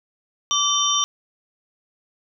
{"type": "tone cluster", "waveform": "sine", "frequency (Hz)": [1162, 3075, 3588, 5750], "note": ["D6", "G7", "A7", "F8"], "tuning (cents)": [-19, -34, 33, 50], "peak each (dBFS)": -23, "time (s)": [0.51, 1.04], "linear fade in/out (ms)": 0, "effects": []}